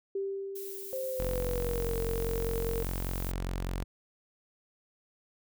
sine tone with exponential decay, 392 Hz, G4, in tune, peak -29 dBFS, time 0.15-2.18 s, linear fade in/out 5 ms, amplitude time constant 440 ms
violet noise, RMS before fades -43 dBFS, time 0.55-3.32 s, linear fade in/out 10 ms
sine tone with pitch glide, 524 to 458.8 Hz, C5 to A#4, +2 to -28 cents, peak -32 dBFS, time 0.93-2.83 s, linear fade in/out 0 ms, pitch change -230 cents, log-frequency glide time 1.07-1.97 s
sawtooth tone, 44.98 Hz, F#1, 48 cents flat, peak -28 dBFS, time 1.19-3.84 s, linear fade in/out 10 ms
effects none

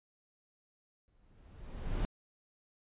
brown noise with exponential growth, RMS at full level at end -31 dBFS, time 1.08-2.05 s, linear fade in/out 0 ms, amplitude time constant 210 ms, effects resampled to 8000 Hz

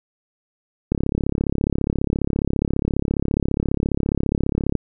click train, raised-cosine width 3 ms, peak -7 dBFS, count 134, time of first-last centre 0.92-4.753 s, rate 34.7 Hz, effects none

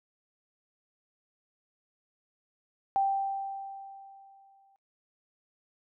sine tone with exponential decay, 784 Hz, G5, in tune, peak -22 dBFS, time 2.96-4.76 s, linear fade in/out 0 ms, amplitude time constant 390 ms, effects noise-tail reverb RT60 0.2 s tail -24 dB re dry

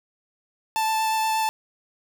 45% pulse tone with vibrato, 880 Hz, A5, in tune, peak -21 dBFS, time 0.76-1.49 s, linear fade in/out 0 ms, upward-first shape triangle, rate 8.4 Hz, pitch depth 11 cents each way, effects none

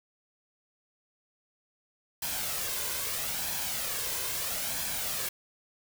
white noise with flanger, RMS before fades -33 dBFS, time 2.22-5.29 s, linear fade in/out 5 ms, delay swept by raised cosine 1.2 to 1.98 ms, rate 0.77 Hz, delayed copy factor +0.5, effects none

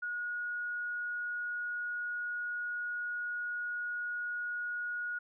sine tone, 1448 Hz, F#6, 38 cents flat, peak -34 dBFS, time 0.02-5.19 s, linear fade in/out 10 ms, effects none

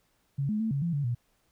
sine tone with pitch steps, 139.2 / 212.7 / 222.3 / 139.5 / 170 / 143 / 120.3 Hz, C#3 / G#3 / A3 / C#3 / F3 / D3 / B2, +8 / +42 / +18 / +11 / -46 / -46 / -45 cents, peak -26 dBFS, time 0.38-1.15 s, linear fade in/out 10 ms, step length 110 ms, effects pink hiss -71 dBFS RMS until 1.51 s

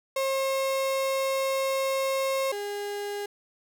35% pulse tone pair in turn, 537 / 408.3 Hz, C5 / G#4, +45 / -29 cents, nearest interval perfect fourth, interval 474 cents, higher first, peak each -23 / -29 dBFS, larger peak first, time 0.16-2.52 / 2.52-3.26 s, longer first, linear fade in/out 5 ms, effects none

